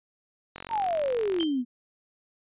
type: click train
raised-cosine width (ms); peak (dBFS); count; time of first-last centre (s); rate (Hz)
0.3; -22; 41; 0.56-1.43; 46
type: exponential sweep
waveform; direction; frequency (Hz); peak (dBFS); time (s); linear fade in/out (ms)
sine; down; 947 to 235.2; -24; 0.69-1.65; 50
type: tone with exponential decay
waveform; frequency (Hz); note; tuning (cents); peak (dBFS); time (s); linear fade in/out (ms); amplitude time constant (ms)
sine; 3136; G7; 0; -26; 1.4-1.62; 2; 46
effects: resampled to 8000 Hz